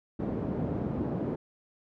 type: band-pass noise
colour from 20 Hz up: pink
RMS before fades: -32 dBFS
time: 0.19-1.36 s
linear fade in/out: 10 ms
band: 130 to 420 Hz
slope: 12 dB/octave
effects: none